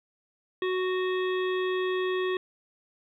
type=harmonic tone; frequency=369.9 Hz; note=F#4; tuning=in tune; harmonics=1 / 3 / 5 / 7 / 9 / 10; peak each=-26 / -36 / -36 / -42 / -42 / -47 dBFS; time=0.62-2.37 s; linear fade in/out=2 ms; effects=11-bit